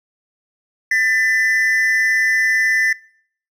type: tone pair together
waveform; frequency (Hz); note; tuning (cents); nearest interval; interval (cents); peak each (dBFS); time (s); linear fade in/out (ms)
triangle; 1781.8 / 2000; A6 / B6; +21 / +21; major second; 200; -14; 0.91-2.93; 5
effects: noise-tail reverb RT60 0.6 s tail -24 dB re dry + tanh soft clip ceiling -5 dBFS